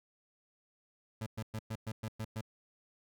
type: tone bursts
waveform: 30% pulse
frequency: 110 Hz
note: A2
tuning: in tune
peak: -34 dBFS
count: 8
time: 1.21-2.412 s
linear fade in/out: 5 ms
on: 54 ms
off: 110 ms
effects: none